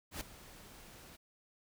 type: noise with ADSR envelope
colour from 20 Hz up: pink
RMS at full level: -39 dBFS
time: 0.11-1.17 s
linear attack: 100 ms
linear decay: 4 ms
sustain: -16 dB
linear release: 18 ms
effects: none